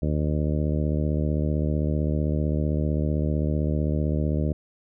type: harmonic tone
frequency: 75.6 Hz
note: D#2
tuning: 49 cents flat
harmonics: 1 / 2 / 3 / 4 / 5 / 6 / 7 / 8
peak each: -25 / -26 / -30 / -32 / -36 / -38 / -37 / -37 dBFS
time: 0.02-4.53 s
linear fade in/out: 5 ms
effects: none